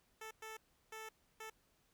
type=tone bursts at uneven times; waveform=10% pulse; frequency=440 Hz; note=A4; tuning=in tune; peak=-39 dBFS; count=4; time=0.21-0.31 / 0.42-0.57 / 0.92-1.09 / 1.4-1.5 s; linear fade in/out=5 ms; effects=pink hiss -75 dBFS RMS until 1.93 s